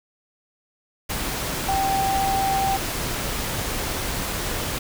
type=tone in noise; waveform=sine; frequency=779 Hz; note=G5; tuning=11 cents flat; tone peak=-20 dBFS; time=1.68-2.77 s; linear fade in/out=10 ms; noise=pink; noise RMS=-27 dBFS; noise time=1.09-4.79 s; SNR=+4 dB; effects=none